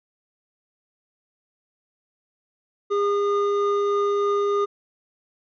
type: tone pair together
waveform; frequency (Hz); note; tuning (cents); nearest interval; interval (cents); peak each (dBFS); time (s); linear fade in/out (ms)
triangle; 405.9 / 1220.9; G#4 / D#6; -40 / -33; octave + perfect fifth; 1907; -18 / -24; 2.9-4.66; 20
effects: resampled to 16000 Hz